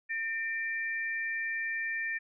sine tone pair together, 1810 / 2350 Hz, A6 / D7, +48 / +1 cents, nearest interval perfect fourth, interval 453 cents, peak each -32 / -37 dBFS, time 0.09-2.19 s, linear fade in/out 20 ms, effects none

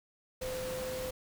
sine tone in noise, 513 Hz, C5, 34 cents flat, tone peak -36 dBFS, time 0.41-1.11 s, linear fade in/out 10 ms, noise pink, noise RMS -42 dBFS, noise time 0.41-1.11 s, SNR +3 dB, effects none

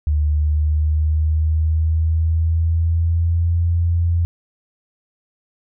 sine tone with pitch glide, 75 to 85.16 Hz, D2 to F2, +37 to -43 cents, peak -14 dBFS, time 0.07-4.25 s, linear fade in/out 0 ms, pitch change +220 cents, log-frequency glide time 0.28-3.59 s, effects none

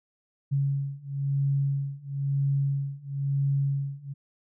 sine beating tone pair, 138.59 / 139.59 Hz, C#3 / C#3, 0 / +12 cents, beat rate 1 Hz, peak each -28 / -27 dBFS, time 0.51-4.14 s, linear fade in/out 20 ms, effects none

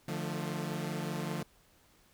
sawtooth chord, D minor, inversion none, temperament equal with one note detuned, 149.49 / 174.61 / 220 Hz, D3 / F3 / A3, +31 / 0 / 0 cents, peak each -34 / -34 / -37 dBFS, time 0.08-1.43 s, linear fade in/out 5 ms, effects pink hiss -65 dBFS RMS until 2.13 s

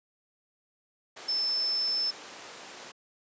sine tone in noise, 5274 Hz, E8, in tune, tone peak -26 dBFS, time 1.28-2.11 s, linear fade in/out 10 ms, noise pink, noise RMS -43 dBFS, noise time 1.16-2.92 s, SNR +14 dB, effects high-pass 400 Hz 12 dB/octave + resampled to 16000 Hz

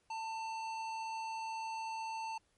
sine tone with hard clipping, 893 Hz, A5, 25 cents sharp, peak -40 dBFS, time 0.1-2.38 s, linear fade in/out 5 ms, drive 13 dB, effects pink hiss -75 dBFS RMS until 2.57 s + MP3 48 kbps

